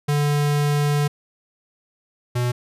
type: tone pair in turn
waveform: square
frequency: 146.1 / 122.53 Hz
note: D3 / B2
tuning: -9 / -13 cents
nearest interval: minor third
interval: 304 cents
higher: first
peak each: -18 / -20 dBFS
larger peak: first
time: 0.08-1.08 / 2.35-2.52 s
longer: first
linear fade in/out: 10 ms
effects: resampled to 32000 Hz